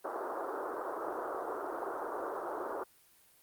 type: band-pass noise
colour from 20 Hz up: pink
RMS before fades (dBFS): -38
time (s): 0.04-2.84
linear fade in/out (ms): 10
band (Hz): 330 to 1400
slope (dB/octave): 48
effects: white hiss -64 dBFS RMS until 3.42 s + Opus 32 kbps